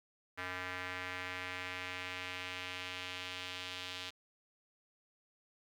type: tone with band-pass filter sweep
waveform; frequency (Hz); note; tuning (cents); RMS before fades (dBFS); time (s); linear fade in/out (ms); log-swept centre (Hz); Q
square; 91.3; F#2; -23; -43; 0.37-4.11; 20; 1800 to 3400; 1.9
effects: 10-bit